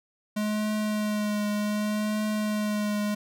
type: tone with vibrato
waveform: square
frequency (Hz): 210.7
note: G#3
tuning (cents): +25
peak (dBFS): -26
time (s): 0.36-3.15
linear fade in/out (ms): 10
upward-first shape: triangle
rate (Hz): 0.66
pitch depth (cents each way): 24
effects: none